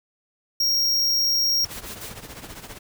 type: tone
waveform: square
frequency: 5588 Hz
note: F8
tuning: in tune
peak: -19 dBFS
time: 0.6-1.65 s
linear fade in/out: 5 ms
type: noise with tremolo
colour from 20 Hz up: pink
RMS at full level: -36 dBFS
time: 1.63-2.79 s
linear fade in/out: 20 ms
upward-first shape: triangle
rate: 15 Hz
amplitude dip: 75%
type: noise bursts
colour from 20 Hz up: white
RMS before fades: -37 dBFS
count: 3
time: 1.7-2.106 s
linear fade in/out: 20 ms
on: 110 ms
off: 38 ms
effects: none